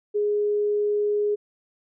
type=tone; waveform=sine; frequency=415.3 Hz; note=G#4; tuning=in tune; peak=-20 dBFS; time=0.14-1.36 s; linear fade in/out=20 ms; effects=none